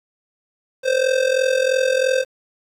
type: tone with amplitude modulation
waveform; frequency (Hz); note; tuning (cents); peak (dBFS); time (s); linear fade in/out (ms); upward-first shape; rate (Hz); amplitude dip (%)
square; 521; C5; -7; -13; 0.83-2.25; 50; sine; 43; 75
effects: low-pass 7000 Hz 12 dB/octave + 8-bit